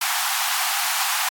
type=high-pass noise; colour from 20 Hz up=pink; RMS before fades=-23 dBFS; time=0.01-1.29 s; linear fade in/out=5 ms; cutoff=720 Hz; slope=96 dB/octave; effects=AAC 64 kbps